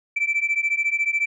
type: beating tone pair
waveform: sine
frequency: 2321 / 2335 Hz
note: D7 / D7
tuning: -21 / -11 cents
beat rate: 14 Hz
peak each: -22 / -21 dBFS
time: 0.16-1.26 s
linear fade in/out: 10 ms
effects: tanh soft clip ceiling -15 dBFS